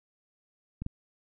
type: clicks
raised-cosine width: 5 ms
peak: -23 / -21 dBFS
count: 2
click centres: 0.82 / 0.864 s
effects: none